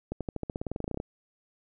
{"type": "accelerating click train", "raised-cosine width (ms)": 2, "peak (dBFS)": -19, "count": 18, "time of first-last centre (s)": [0.12, 1.001], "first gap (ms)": 87, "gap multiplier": 0.93, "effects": []}